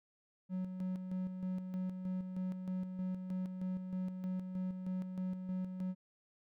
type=tone with tremolo; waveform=triangle; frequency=185 Hz; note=F#3; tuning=in tune; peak=-33 dBFS; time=0.49-5.95 s; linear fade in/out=50 ms; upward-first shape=square; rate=3.2 Hz; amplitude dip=50%; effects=none